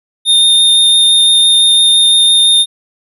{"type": "tone with vibrato", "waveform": "square", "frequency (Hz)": 3647, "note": "A#7", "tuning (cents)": -39, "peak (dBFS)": -6, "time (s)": [0.25, 2.66], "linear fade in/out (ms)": 50, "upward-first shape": "triangle", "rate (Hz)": 5.9, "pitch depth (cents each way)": 9, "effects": []}